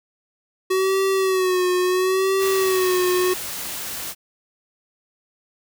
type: tone with vibrato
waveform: square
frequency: 374 Hz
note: F#4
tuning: 19 cents sharp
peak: -18 dBFS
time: 0.7-3.34 s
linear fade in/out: 10 ms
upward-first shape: sine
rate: 0.73 Hz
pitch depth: 56 cents each way
type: noise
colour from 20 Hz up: white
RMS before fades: -30 dBFS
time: 2.38-4.15 s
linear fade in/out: 50 ms
effects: none